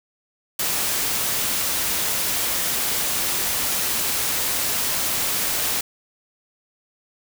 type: noise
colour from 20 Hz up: white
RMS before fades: -23 dBFS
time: 0.59-5.81 s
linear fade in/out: 5 ms
effects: none